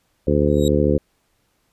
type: harmonic tone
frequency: 73.42 Hz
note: D2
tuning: in tune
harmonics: 1 / 2 / 3 / 4 / 5 / 6 / 7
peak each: -22 / -22 / -22 / -22 / -22 / -22 / -22 dBFS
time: 0.27-0.98 s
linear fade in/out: 5 ms
type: tone with exponential growth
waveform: 25% pulse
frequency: 3812 Hz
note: A#7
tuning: 38 cents sharp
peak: -21 dBFS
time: 0.48-0.68 s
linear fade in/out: 1 ms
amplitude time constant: 43 ms
effects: pink hiss -66 dBFS RMS until 1.72 s + resampled to 32000 Hz